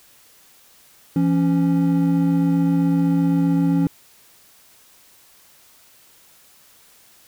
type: tone pair together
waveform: triangle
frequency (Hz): 169.42 / 277.2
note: E3 / C#4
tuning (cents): +48 / 0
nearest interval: major sixth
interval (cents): 852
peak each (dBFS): -16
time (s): 1.16-3.87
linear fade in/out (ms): 2
effects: white hiss -52 dBFS RMS until 7.27 s